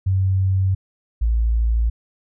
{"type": "tone pair in turn", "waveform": "sine", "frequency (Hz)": [95.1, 56.55], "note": ["F#2", "A1"], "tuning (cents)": [48, 48], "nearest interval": "major sixth", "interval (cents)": 900, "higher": "first", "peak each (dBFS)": -15, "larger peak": "neither", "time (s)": [[0.06, 0.75], [1.21, 1.9]], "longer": "neither", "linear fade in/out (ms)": 10, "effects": []}